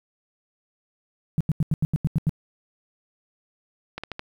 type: tone bursts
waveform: sine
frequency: 155.56 Hz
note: D#3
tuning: in tune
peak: -17 dBFS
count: 9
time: 1.38-2.294 s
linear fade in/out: 0 ms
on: 26 ms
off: 85 ms
type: clicks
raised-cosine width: 0.3 ms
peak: -16 dBFS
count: 4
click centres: 3.98 / 4.036 / 4.117 / 4.194 s
effects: 9-bit